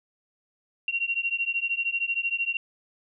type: beating tone pair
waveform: sine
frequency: 2745 / 2758 Hz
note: F7 / F7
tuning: -31 / -22 cents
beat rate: 13 Hz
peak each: -28 dBFS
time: 0.88-2.57 s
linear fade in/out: 2 ms
effects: none